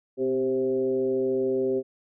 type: tone with frequency modulation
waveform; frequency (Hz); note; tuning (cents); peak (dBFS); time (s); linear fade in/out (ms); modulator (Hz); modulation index
sine; 392; G4; 0; -22; 0.17-1.83; 50; 133; 0.83
effects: none